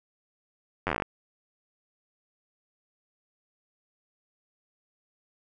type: slowing click train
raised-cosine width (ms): 0.5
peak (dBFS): -12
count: 11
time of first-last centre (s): 0.87-1.022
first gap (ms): 10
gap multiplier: 1.09
effects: none